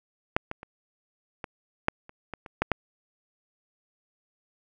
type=clicks; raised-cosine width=0.5 ms; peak=-6 / -18 / -26 / -19 / -6 / -30 / -20 / -26 / -8 / -7 dBFS; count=10; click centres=0.365 / 0.514 / 0.631 / 1.442 / 1.884 / 2.094 / 2.337 / 2.462 / 2.62 / 2.717 s; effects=none